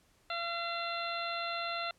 harmonic tone with a mistuned harmonic, 682 Hz, F5, 41 cents flat, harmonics 1 / 2 / 3 / 4 / 5 / 6, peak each -39 / -38 / -44 / -42 / -44 / -43 dBFS, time 0.3-1.91 s, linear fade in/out 2 ms, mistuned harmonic 5, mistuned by +60 cents, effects pink hiss -68 dBFS RMS until 1.98 s + low-pass 12000 Hz 12 dB/octave

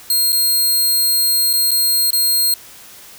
10% pulse tone with dropouts, 4200 Hz, C8, 6 cents sharp, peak -6 dBFS, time 0.1-2.54 s, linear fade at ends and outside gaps 2 ms, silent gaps 0.322-0.327 / 1.531-1.535 / 1.709-1.714 / 2.106-2.13 s, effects white hiss -40 dBFS RMS until 3.18 s

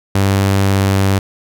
sawtooth tone with pitch glide, 98 to 97.27 Hz, G2 to G2, 0 to -13 cents, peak -7 dBFS, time 0.15-1.19 s, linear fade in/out 5 ms, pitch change -13 cents, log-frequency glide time 0.56-1.02 s, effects none

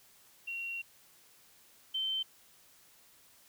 sine tone pair in turn, 2744 / 3097 Hz, F7 / G7, -31 / -22 cents, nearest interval major second, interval 209 cents, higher second, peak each -36 / -31 dBFS, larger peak second, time 0.47-0.82 / 1.94-2.23 s, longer first, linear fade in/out 10 ms, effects white hiss -62 dBFS RMS until 3.48 s

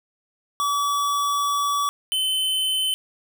square tone pair in turn, 1144 / 3054 Hz, D6 / G7, -46 / -46 cents, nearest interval octave + perfect fourth, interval 1700 cents, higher second, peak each -21 dBFS, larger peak neither, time 0.6-1.89 / 2.12-2.94 s, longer first, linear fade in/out 0 ms, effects none

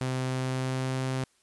sawtooth tone with pitch glide, 129.3 to 130.88 Hz, C3 to C3, -20 to +1 cents, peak -24 dBFS, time 0.01-1.24 s, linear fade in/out 0 ms, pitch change +21 cents, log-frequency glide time 0.16-1.01 s, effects white hiss -67 dBFS RMS until 1.42 s + resampled to 24000 Hz

